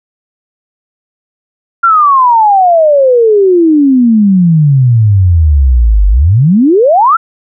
sine exponential two-way sweep, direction down then up, 1396.9 to 47.37 to 1396.9 Hz, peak -3 dBFS, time 1.83-7.17 s, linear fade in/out 10 ms, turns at 6.08 s, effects none

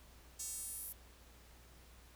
square tone with high-pass filter sweep, 250 Hz, B3, 21 cents sharp, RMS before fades -45 dBFS, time 0.39-0.93 s, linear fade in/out 10 ms, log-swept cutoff 7100 to 12000 Hz, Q 2.9, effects added 60 Hz sine -60 dBFS peak until 2.15 s + pink hiss -63 dBFS RMS until 2.15 s

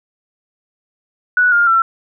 sine tone with pitch steps, 1474 / 1409.1 / 1347 Hz, F#6 / F6 / E6, -7 / +15 / +37 cents, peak -9 dBFS, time 1.37-1.82 s, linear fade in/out 2 ms, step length 150 ms, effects none

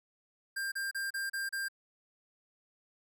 square tone bursts, 1593 Hz, G6, 27 cents sharp, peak -34 dBFS, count 6, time 0.56-1.685 s, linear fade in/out 10 ms, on 160 ms, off 33 ms, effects none

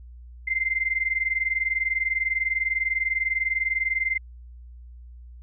sine tone pair together, 2073 / 2093 Hz, C7 / C7, -17 / 0 cents, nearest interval unison, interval 17 cents, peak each -26 / -25 dBFS, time 0.47-4.18 s, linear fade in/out 10 ms, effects added 60 Hz sine -41 dBFS peak until 5.42 s

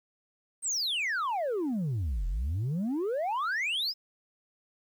sine exponential two-way sweep, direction down then up, 8870 to 40.52 to 5340 Hz, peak -25 dBFS, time 0.62-3.94 s, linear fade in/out 50 ms, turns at 2.27 s, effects tanh soft clip ceiling -27 dBFS + 10-bit

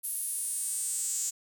square tone with high-pass filter sweep, 169.8 Hz, F3, 48 cents flat, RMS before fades -33 dBFS, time 0.03-1.31 s, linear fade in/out 20 ms, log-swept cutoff 11000 to 7300 Hz, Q 6, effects none

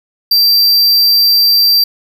square tone, 4699 Hz, D8, in tune, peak -7 dBFS, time 0.31-1.84 s, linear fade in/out 5 ms, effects none

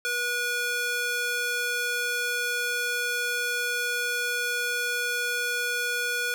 square tone with high-pass filter, 484.5 Hz, B4, 33 cents flat, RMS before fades -28 dBFS, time 0.05-6.34 s, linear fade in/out 0 ms, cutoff 1200 Hz, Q 1.3, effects none

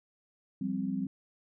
sine chord, F suspended second, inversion none, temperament equal, 174.61 / 196 / 261.6 Hz, F3 / G3 / C4, 0 / 0 / 0 cents, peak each -38 / -33 / -34 dBFS, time 0.61-1.07 s, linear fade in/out 5 ms, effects none

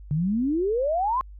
sine exponential sweep, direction up, 142.1 to 1081 Hz, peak -21 dBFS, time 0.11-1.21 s, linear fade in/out 0 ms, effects added 50 Hz sine -40 dBFS peak until 1.39 s

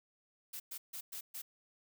blue noise bursts at uneven times, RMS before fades -44 dBFS, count 5, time 0.53-0.6 / 0.71-0.78 / 0.93-1.01 / 1.12-1.21 / 1.34-1.42 s, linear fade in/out 10 ms, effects none

